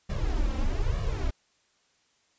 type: noise with flanger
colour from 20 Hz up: brown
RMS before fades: -27 dBFS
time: 0.09-1.31 s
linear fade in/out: 10 ms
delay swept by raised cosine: 1.7 to 3.8 ms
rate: 1.1 Hz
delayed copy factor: +0.85
effects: white hiss -68 dBFS RMS until 2.38 s + resampled to 16000 Hz